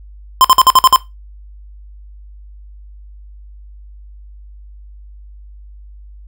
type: tone bursts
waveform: square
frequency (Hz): 1040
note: C6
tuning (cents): -11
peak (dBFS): -5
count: 7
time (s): 0.41-0.96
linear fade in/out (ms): 0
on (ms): 34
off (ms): 52
effects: noise-tail reverb RT60 0.2 s tail -17 dB re dry + added 50 Hz sine -34 dBFS peak until 6.27 s